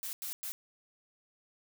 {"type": "noise bursts at uneven times", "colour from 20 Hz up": "blue", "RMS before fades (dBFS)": -39, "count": 3, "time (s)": [[0.03, 0.13], [0.22, 0.33], [0.43, 0.52]], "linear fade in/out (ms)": 0, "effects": []}